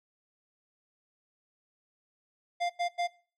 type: tone bursts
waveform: square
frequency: 698.5 Hz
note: F5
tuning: in tune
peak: -28 dBFS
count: 3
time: 2.6-3.077 s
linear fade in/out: 20 ms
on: 99 ms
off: 90 ms
effects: noise-tail reverb RT60 0.4 s tail -20 dB re dry + low-pass 5000 Hz 12 dB/octave